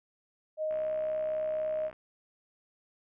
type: tone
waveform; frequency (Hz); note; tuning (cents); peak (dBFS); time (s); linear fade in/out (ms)
sine; 622.3; D#5; 0; -29; 0.57-1.91; 50
type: click train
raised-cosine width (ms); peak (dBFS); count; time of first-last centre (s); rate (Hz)
0.5; -34; 79; 0.71-1.929; 64
effects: none